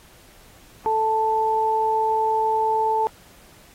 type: tone pair together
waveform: sine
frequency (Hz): 440 / 880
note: A4 / A5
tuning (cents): 0 / 0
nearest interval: octave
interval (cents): 1200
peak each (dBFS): -24 / -19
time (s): 0.86-3.07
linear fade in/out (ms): 0
effects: pink hiss -51 dBFS RMS until 3.74 s + AAC 48 kbps